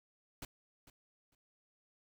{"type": "noise with echo", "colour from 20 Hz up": "pink", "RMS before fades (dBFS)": -45, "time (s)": [0.42, 0.45], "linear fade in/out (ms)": 2, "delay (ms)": 450, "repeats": 2, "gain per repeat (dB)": -15, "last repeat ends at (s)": 1.35, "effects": []}